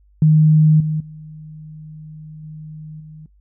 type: tone with level steps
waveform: sine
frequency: 154.9 Hz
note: D#3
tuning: 7 cents flat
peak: -8 / -17 / -33 / -31 / -35 dBFS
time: 0.22-3.26 s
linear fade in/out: 2 ms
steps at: 0.8 / 1 / 2.43 / 3 s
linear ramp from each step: 5 ms
effects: noise-tail reverb RT60 0.1 s tail -19 dB re dry + added 50 Hz sine -50 dBFS peak until 3.4 s